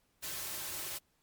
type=noise with comb filter; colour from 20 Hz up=white; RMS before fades=-40 dBFS; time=0.22-0.99 s; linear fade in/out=20 ms; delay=4.2 ms; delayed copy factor=-0.6; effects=pink hiss -74 dBFS RMS until 1.22 s + MP3 96 kbps